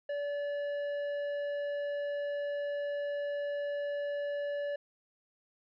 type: tone with tanh clipping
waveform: triangle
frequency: 576 Hz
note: D5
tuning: 34 cents flat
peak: -34 dBFS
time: 0.09-4.76 s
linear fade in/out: 5 ms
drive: 13 dB
effects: none